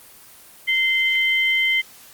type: tone pair together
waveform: sine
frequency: 2074 / 3107 Hz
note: C7 / G7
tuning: -16 / -16 cents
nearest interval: perfect fifth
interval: 700 cents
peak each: -17 / -23 dBFS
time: 0.67-1.82 s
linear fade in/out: 20 ms
effects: white hiss -46 dBFS RMS until 2.13 s + Opus 24 kbps